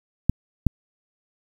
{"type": "clicks", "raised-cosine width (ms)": 5, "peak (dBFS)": -4, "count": 2, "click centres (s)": [0.296, 0.667], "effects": ["7-bit"]}